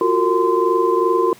sine tone cluster, 350.6 / 373.3 / 457.5 / 1031 Hz, F4 / F#4 / A#4 / C6, +7 / +15 / -32 / -26 cents, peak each -19 dBFS, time 0.01-1.33 s, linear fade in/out 2 ms, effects pink hiss -45 dBFS RMS until 1.39 s + high-pass 150 Hz 12 dB/octave

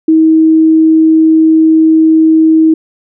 sine tone, 318.8 Hz, D#4, 42 cents sharp, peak -3 dBFS, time 0.08-2.74 s, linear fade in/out 5 ms, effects none

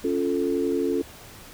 sine chord, Db augmented, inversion none, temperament equal, 277.2 / 349.2 / 440 Hz, Db4 / F4 / A4, 0 / 0 / 0 cents, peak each -26 dBFS, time 0.04-1.02 s, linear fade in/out 5 ms, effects pink hiss -45 dBFS RMS until 1.53 s

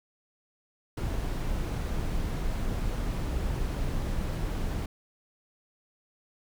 brown noise, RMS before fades -30 dBFS, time 0.97-4.86 s, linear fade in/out 5 ms, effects none

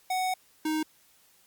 square tone pair in turn, 743 / 311.5 Hz, F#5 / D#4, +7 / +2 cents, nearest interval octave + minor third, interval 1505 cents, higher first, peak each -27 dBFS, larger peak neither, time 0.1-0.34 / 0.65-0.83 s, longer first, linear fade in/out 5 ms, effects white hiss -62 dBFS RMS until 1.46 s + Opus 48 kbps

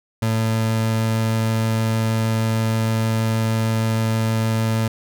30% pulse tone, 111.7 Hz, A2, 27 cents sharp, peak -15 dBFS, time 0.22-4.88 s, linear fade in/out 5 ms, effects none

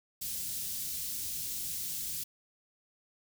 white band-stop noise, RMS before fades -37 dBFS, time 0.21-2.24 s, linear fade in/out 10 ms, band 180 to 4400 Hz, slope 12 dB/octave, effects none

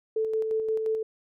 sine tone with tremolo, 440 Hz, A4, in tune, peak -23 dBFS, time 0.16-1.03 s, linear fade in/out 5 ms, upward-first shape square, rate 5.7 Hz, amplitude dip 35%, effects none

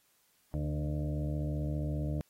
harmonic tone with a mistuned harmonic, 75 Hz, D2, 37 cents sharp, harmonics 1 / 2 / 3 / 4 / 6 / 7 / 8 / 9, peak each -35 / -34 / -46 / -40 / -51 / -49 / -45 / -55 dBFS, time 0.54-2.21 s, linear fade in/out 0 ms, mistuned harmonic 2, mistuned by -29 cents, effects white hiss -70 dBFS RMS until 2.29 s + AAC 48 kbps

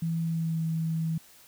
sine tone with pitch glide, 164.81 to 161.98 Hz, E3 to E3, 0 to -30 cents, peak -26 dBFS, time 0.02-1.18 s, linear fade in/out 5 ms, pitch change -30 cents, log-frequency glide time 0.25-0.59 s, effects white hiss -55 dBFS RMS until 1.47 s

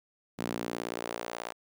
sawtooth tone with high-pass filter sweep, 58.27 Hz, A#1, in tune, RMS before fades -37 dBFS, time 0.38-1.53 s, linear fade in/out 20 ms, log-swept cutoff 210 to 700 Hz, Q 1.3, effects none

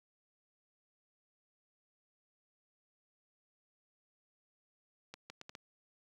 accelerating click train, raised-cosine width 0.2 ms, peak -29 dBFS, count 5, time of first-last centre 5.14-5.552 s, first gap 160 ms, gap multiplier 0.71, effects high-pass 80 Hz 12 dB/octave + 11-bit

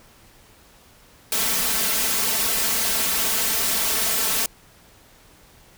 white noise with comb filter, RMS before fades -22 dBFS, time 1.32-4.46 s, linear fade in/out 2 ms, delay 4.5 ms, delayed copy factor +0.95, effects pink hiss -52 dBFS RMS until 5.77 s

